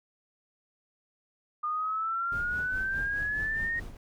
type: exponential sweep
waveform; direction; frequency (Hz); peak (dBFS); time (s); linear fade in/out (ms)
sine; up; 1212 to 1872; -28; 1.63-3.8; 10
type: noise with tremolo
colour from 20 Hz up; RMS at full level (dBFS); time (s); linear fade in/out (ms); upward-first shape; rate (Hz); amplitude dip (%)
brown; -38; 2.32-3.97; 2; sine; 4.8; 60
effects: none